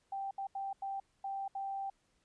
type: tone bursts at uneven times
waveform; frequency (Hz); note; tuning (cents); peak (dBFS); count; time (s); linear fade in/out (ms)
sine; 784; G5; 0; -36; 6; 0.12-0.31 / 0.38-0.47 / 0.55-0.73 / 0.82-1 / 1.24-1.48 / 1.55-1.9; 5
effects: pink hiss -75 dBFS RMS until 2.24 s + resampled to 22050 Hz